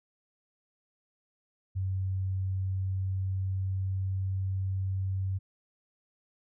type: tone with pitch glide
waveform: sine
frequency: 94.8 to 95.4 Hz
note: F#2 to G2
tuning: +43 to -47 cents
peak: -28 dBFS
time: 1.75-5.39 s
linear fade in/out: 20 ms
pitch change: +10 cents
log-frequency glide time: 2.36-4.44 s
effects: none